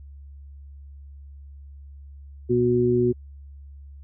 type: harmonic tone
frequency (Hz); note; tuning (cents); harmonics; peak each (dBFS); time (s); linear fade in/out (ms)
122; B2; -21; 1 / 2 / 3; -25 / -24 / -19; 2.49-3.13; 20
effects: added 70 Hz sine -40 dBFS peak until 4.03 s